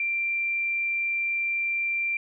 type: tone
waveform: sine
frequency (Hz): 2363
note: D7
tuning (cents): +10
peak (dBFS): -24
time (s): 0-2.17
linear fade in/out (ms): 2
effects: none